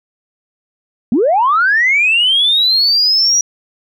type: linear sweep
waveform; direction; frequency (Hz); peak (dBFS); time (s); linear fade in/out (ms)
sine; up; 202.2 to 5820; -8; 1.12-3.41; 2
effects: tanh soft clip ceiling -4 dBFS